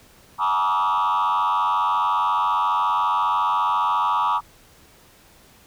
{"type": "tone with frequency modulation", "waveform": "sine", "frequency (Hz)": 1056, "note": "C6", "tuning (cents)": 16, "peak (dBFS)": -15, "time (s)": [0.38, 4.41], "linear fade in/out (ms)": 50, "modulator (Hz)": 94.5, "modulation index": 2.1, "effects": ["tanh soft clip ceiling -17 dBFS", "pink hiss -52 dBFS RMS until 5.66 s"]}